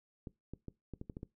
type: clicks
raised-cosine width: 3 ms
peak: -30 dBFS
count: 8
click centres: 0.272 / 0.536 / 0.683 / 0.937 / 1.014 / 1.098 / 1.169 / 1.231 s
effects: noise-tail reverb RT60 0.2 s tail -21 dB re dry